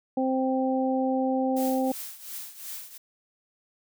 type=harmonic tone; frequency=261.6 Hz; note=C4; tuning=in tune; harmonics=1 / 2 / 3; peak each=-25 / -28 / -30 dBFS; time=0.17-1.92 s; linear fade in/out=5 ms
type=noise with tremolo; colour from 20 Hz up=blue; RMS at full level=-36 dBFS; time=1.56-2.98 s; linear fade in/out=10 ms; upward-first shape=triangle; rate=2.8 Hz; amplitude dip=80%
effects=none